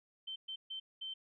sine tone bursts at uneven times, 3100 Hz, G7, 20 cents flat, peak -40 dBFS, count 4, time 0.27-0.36 / 0.48-0.56 / 0.7-0.8 / 1.01-1.14 s, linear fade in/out 10 ms, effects none

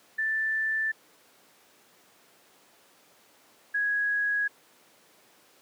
sine tone pair in turn, 1765 / 1662.3 Hz, A6 / G#6, +5 / +1 cents, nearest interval minor second, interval 104 cents, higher first, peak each -25 / -24 dBFS, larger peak second, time 0.18-0.92 / 3.74-4.48 s, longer neither, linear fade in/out 10 ms, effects pink hiss -59 dBFS RMS until 5.61 s + high-pass 300 Hz 12 dB/octave

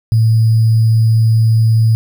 sine tone with sample-and-hold, 111.9 Hz, A2, 30 cents sharp, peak -7 dBFS, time 0.12-1.95 s, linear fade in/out 0 ms, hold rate 4900 Hz, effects none

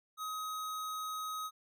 square tone, 1264 Hz, D#6, 27 cents sharp, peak -38 dBFS, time 0.17-1.51 s, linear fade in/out 50 ms, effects none

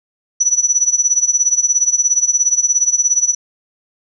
sine tone with tremolo, 5920 Hz, F#8, in tune, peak -8 dBFS, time 0.4-3.35 s, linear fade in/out 10 ms, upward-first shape sine, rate 17 Hz, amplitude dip 85%, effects none

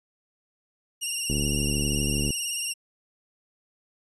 5% pulse tone with vibrato, 2804 Hz, F7, 6 cents sharp, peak -18 dBFS, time 1.01-2.74 s, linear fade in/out 20 ms, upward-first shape triangle, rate 18 Hz, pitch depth 62 cents each way
click train, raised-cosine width 3 ms, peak -16 dBFS, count 74, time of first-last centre 1.3-2.306 s, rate 72.6 Hz
effects resampled to 24000 Hz

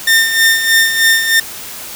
sawtooth tone with tremolo, 1811 Hz, A6, 49 cents sharp, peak -3 dBFS, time 0.07-1.4 s, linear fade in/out 5 ms, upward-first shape sine, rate 3.2 Hz, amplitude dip 60%, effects white hiss -28 dBFS RMS until 1.95 s

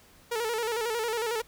sawtooth tone with vibrato, 455.8 Hz, A#4, 39 cents flat, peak -24 dBFS, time 0.31-1.42 s, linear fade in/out 10 ms, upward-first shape square, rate 11 Hz, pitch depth 71 cents each way, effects pink hiss -57 dBFS RMS until 1.47 s

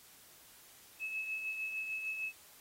sine tone with tremolo, 2592 Hz, E7, 30 cents flat, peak -34 dBFS, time 0.99-2.33 s, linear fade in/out 50 ms, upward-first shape triangle, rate 6.6 Hz, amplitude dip 50%, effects white hiss -59 dBFS RMS until 2.6 s + AAC 48 kbps

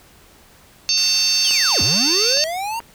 harmonic tone, 900 Hz, A5, 39 cents sharp, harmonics 3 / 4 / 5 / 6 / 7, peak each -25 / -29 / -17 / -23 / -22 dBFS, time 0.89-2.44 s, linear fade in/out 0 ms
white band-pass noise, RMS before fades -34 dBFS, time 0.97-2.34 s, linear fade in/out 5 ms, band 750 to 9100 Hz, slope 12 dB/octave
square linear two-way sweep, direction down then up, 3398 to 75.8 to 941 Hz, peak -23 dBFS, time 1.44-2.8 s, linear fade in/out 10 ms, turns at 1.82 s
click train, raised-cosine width 0.5 ms, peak -18 dBFS, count 4, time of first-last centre 1.51-2.803 s, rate 2.32 Hz
effects pink hiss -49 dBFS RMS until 2.94 s

